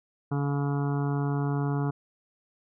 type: harmonic tone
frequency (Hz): 142.1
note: C#3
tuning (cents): +43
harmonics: 1 / 2 / 3 / 5 / 6 / 7 / 8 / 9 / 10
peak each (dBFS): -26 / -32 / -36 / -40 / -42 / -43 / -44 / -45 / -46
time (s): 0.31-1.91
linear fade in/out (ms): 10
effects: none